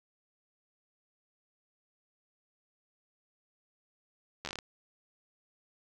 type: slowing click train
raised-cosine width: 0.2 ms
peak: -20 dBFS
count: 8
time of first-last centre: 4.45-4.588 s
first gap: 11 ms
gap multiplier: 1.19
effects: none